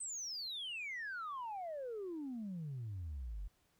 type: exponential sweep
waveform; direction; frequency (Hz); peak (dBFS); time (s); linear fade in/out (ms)
sine; down; 8400 to 43.65; -39; 0-3.48; 10
effects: tanh soft clip ceiling -38 dBFS + pink hiss -75 dBFS RMS until 3.79 s